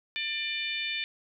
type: harmonic tone with a mistuned harmonic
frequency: 595 Hz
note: D5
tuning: 22 cents sharp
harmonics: 3 / 4 / 5 / 6 / 7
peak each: -39 / -33 / -37 / -36 / -44 dBFS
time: 0.16-1.04 s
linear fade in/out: 0 ms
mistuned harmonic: 7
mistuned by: +92 cents
effects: none